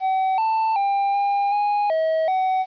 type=tone with pitch steps; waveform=triangle; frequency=760 / 887 / 796 / 804 / 825 / 640 / 752 Hz; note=F#5 / A5 / G5 / G5 / G#5 / D#5 / F#5; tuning=+46 / +14 / +26 / +44 / -12 / +49 / +28 cents; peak=-16 dBFS; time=0-2.66 s; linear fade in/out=50 ms; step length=380 ms; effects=resampled to 11025 Hz + 9-bit